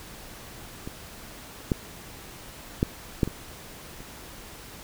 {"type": "clicks", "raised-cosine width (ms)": 3, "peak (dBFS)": [-21, -9, -8, -7, -18, -29], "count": 6, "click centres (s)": [0.875, 1.718, 2.829, 3.232, 3.276, 4.005], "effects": ["pink hiss -44 dBFS RMS until 4.83 s"]}